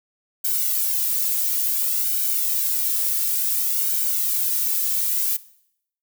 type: noise with flanger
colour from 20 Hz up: violet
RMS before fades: -22 dBFS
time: 0.44-5.37 s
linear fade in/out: 10 ms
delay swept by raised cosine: 1.3 to 2.3 ms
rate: 0.57 Hz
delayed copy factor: +0.95
effects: noise-tail reverb RT60 0.7 s tail -19 dB re dry